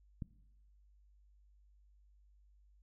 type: click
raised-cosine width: 5 ms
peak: -28 dBFS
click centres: 0.222 s
effects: noise-tail reverb RT60 0.9 s tail -19 dB re dry + added 50 Hz sine -63 dBFS peak until 2.82 s